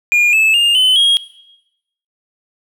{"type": "tone with pitch steps", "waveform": "triangle", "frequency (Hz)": [2423, 2612, 2816, 3035, 3272], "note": ["D#7", "E7", "F7", "F#7", "G#7"], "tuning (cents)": [-47, -17, 14, 43, -26], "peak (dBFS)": -7, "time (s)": [0.12, 1.17], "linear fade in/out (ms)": 0, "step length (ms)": 210, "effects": ["noise-tail reverb RT60 0.9 s tail -19 dB re dry"]}